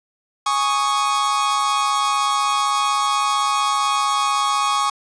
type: chord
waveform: 45% pulse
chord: Ab suspended fourth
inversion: none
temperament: equal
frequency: 830.6 / 1108.7 / 1244.5 Hz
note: Ab5 / Db6 / Eb6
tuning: 0 / 0 / 0 cents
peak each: -24 / -19 / -24 dBFS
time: 0.46-4.9 s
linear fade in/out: 5 ms
effects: resampled to 22050 Hz + 9-bit